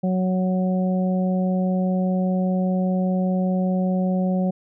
harmonic tone, 185 Hz, F#3, in tune, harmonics 1 / 2 / 3 / 4, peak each -19 / -33 / -28 / -33 dBFS, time 0.03-4.51 s, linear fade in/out 10 ms, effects none

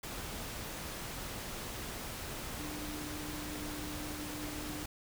sine tone in noise, 300 Hz, D4, 37 cents sharp, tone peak -43 dBFS, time 2.59-4.84 s, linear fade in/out 5 ms, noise pink, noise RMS -42 dBFS, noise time 0.03-4.86 s, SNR -4 dB, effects none

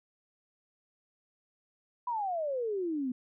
sine exponential sweep, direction down, 1003 to 243.6 Hz, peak -30 dBFS, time 2.07-3.12 s, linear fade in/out 5 ms, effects none

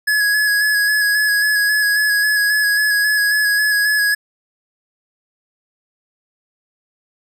square tone with vibrato, 1684 Hz, G#6, 24 cents sharp, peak -14 dBFS, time 0.07-4.15 s, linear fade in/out 10 ms, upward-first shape square, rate 3.7 Hz, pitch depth 21 cents each way, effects none

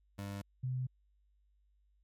25% pulse / sine tone pair in turn, 100 / 127.97 Hz, G2 / C3, +35 / -38 cents, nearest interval major third, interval 427 cents, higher second, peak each -36 / -33 dBFS, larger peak second, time 0.18-0.42 / 0.63-0.87 s, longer neither, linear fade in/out 10 ms, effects added 50 Hz sine -68 dBFS peak until 2.03 s + MP3 96 kbps

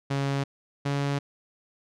sawtooth tone pair in turn, 138.59 / 141.26 Hz, C#3 / C#3, 0 / +33 cents, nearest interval unison, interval 33 cents, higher second, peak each -21 / -21 dBFS, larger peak neither, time 0.1-0.44 / 0.85-1.19 s, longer neither, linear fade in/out 10 ms, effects low-pass 6000 Hz 12 dB/octave

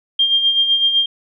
sine tone with tremolo, 3200 Hz, G7, 35 cents sharp, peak -10 dBFS, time 0.19-1.06 s, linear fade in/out 5 ms, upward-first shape sine, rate 7.9 Hz, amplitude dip 55%, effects none

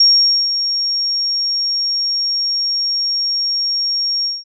sine tone with ADSR envelope, 5560 Hz, F8, 9 cents flat, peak -6 dBFS, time 0-4.44 s, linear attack 5 ms, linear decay 480 ms, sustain -9 dB, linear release 190 ms, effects none

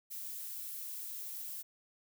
violet noise, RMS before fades -43 dBFS, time 0.1-1.63 s, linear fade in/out 20 ms, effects none

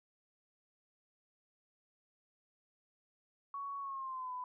sine tone with pitch glide, 1117 to 1000.9 Hz, C#6 to B5, +13 to +23 cents, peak -39 dBFS, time 3.54-4.44 s, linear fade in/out 2 ms, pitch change -190 cents, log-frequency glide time 3.8-4.33 s, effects none

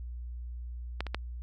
clicks, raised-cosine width 0.3 ms, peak -16 / -22 / -15 dBFS, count 3, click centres 1.006 / 1.067 / 1.146 s, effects added 60 Hz sine -37 dBFS peak until 1.42 s

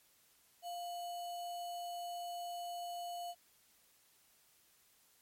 sine tone with sample-and-hold, 699 Hz, F5, 1 cent sharp, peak -40 dBFS, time 0.62-3.35 s, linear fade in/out 50 ms, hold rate 3675 Hz, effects white hiss -69 dBFS RMS until 5.21 s + MP3 64 kbps

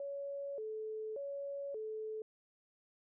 sine tone with vibrato, 493.9 Hz, B4, in tune, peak -39 dBFS, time 0-2.22 s, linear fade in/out 2 ms, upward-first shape square, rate 0.86 Hz, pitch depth 220 cents each way, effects none

